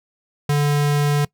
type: tone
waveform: square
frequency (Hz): 145.7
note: D3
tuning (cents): -13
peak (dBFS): -16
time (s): 0.49-1.25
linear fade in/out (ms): 5
effects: noise-tail reverb RT60 0.1 s tail -22 dB re dry